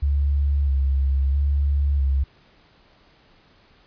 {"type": "tone with vibrato", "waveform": "sine", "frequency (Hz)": 69.4, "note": "C#2", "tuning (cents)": 3, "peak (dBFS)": -17, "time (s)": [0.02, 2.24], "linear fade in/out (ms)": 10, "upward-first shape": "square", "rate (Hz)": 0.76, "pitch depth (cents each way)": 36, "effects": ["pink hiss -56 dBFS RMS until 3.86 s", "resampled to 11025 Hz"]}